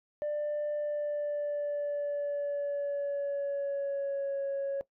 sine tone with pitch glide, 593 to 553.3 Hz, D5 to C#5, +17 to -3 cents, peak -28 dBFS, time 0.22-4.81 s, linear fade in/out 0 ms, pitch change -120 cents, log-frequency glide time 0.73-4.43 s, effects noise-tail reverb RT60 0.1 s tail -19 dB re dry + tanh soft clip ceiling -28 dBFS

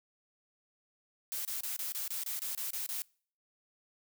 blue noise bursts, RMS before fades -37 dBFS, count 11, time 1.32-3.02 s, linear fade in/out 0 ms, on 130 ms, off 27 ms, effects noise-tail reverb RT60 0.5 s tail -26 dB re dry

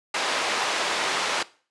pink band-pass noise, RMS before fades -26 dBFS, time 0.14-1.43 s, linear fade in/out 5 ms, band 610 to 5200 Hz, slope 12 dB/octave, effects noise-tail reverb RT60 0.4 s tail -19 dB re dry + resampled to 24000 Hz

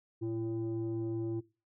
sine tone pair together, 114.2 / 337.4 Hz, A#2 / E4, -35 / +40 cents, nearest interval octave + perfect fifth, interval 1875 cents, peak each -36 / -32 dBFS, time 0.21-1.41 s, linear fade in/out 20 ms, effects noise-tail reverb RT60 0.3 s tail -20 dB re dry + tanh soft clip ceiling -29 dBFS

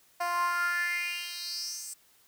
10% pulse tone with high-pass filter sweep, 349.2 Hz, F4, in tune, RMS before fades -32 dBFS, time 0.2-1.94 s, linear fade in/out 10 ms, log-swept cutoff 770 to 7900 Hz, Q 5.6, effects white hiss -63 dBFS RMS until 2.27 s

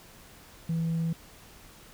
sine tone, 164.7 Hz, E3, 1 cent flat, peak -24 dBFS, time 0.69-1.13 s, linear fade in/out 5 ms, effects tanh soft clip ceiling -24 dBFS + pink hiss -52 dBFS RMS until 1.93 s

